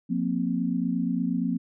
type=chord; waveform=sine; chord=F suspended fourth; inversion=none; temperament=equal with one note detuned; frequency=178.18 / 233.1 / 261.6 Hz; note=F3 / Bb3 / C4; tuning=+35 / 0 / 0 cents; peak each=-28 dBFS; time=0.09-1.58 s; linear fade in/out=20 ms; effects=none